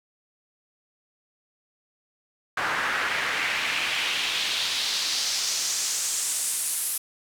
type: noise with band-pass filter sweep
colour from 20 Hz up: pink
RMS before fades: -27 dBFS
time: 2.57-6.98 s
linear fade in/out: 5 ms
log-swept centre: 1400 to 11000 Hz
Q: 2
effects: none